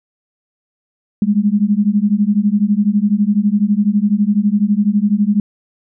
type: beating tone pair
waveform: sine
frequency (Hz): 200.5 / 212.5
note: G3 / G#3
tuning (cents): +39 / +40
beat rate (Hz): 12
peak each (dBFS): -14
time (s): 1.22-5.4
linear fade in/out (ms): 2
effects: none